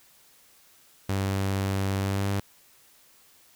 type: tone with pitch glide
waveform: sawtooth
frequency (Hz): 97.3 to 99.23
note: G2 to G2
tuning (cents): -12 to +22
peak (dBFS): -21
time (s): 1.09-2.4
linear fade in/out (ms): 5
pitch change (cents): +34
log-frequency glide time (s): 2-2.26
effects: white hiss -58 dBFS RMS until 3.55 s